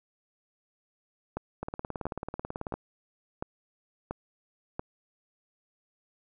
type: two click trains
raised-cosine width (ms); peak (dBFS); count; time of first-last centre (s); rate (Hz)
1; -20 / -18; 21 / 6; 1.63-2.723 / 1.37-4.795; 18.3 / 1.46
effects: none